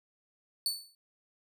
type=tone with exponential decay; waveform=sawtooth; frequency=4477 Hz; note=C#8; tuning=16 cents sharp; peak=-23 dBFS; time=0.66-0.95 s; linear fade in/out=1 ms; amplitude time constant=61 ms; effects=none